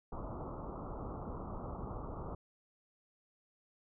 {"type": "low-pass noise", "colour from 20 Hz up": "pink", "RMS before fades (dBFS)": -43, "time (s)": [0.12, 2.35], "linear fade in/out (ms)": 5, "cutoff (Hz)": 1300, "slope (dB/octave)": 96, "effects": []}